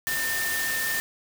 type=tone in noise; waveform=sine; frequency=1800 Hz; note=A6; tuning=39 cents sharp; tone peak=-27 dBFS; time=0.07-1 s; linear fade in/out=0 ms; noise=white; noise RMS=-30 dBFS; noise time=0.07-1 s; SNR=0 dB; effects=none